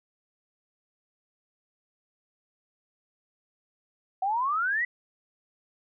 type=exponential sweep; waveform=sine; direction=up; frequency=740 to 2007 Hz; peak=-24 dBFS; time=4.22-4.85 s; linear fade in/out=5 ms; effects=none